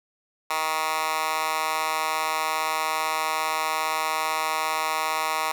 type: tone with high-pass filter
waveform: 10% pulse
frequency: 157.6 Hz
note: D#3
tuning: 23 cents sharp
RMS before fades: -26 dBFS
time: 0.5-5.52 s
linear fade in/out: 5 ms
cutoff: 1100 Hz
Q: 1.9
effects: none